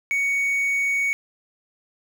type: tone with quantisation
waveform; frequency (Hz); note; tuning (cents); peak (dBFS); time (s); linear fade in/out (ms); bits
triangle; 2233; C#7; +12; -18; 0.11-1.13; 0; 8
effects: none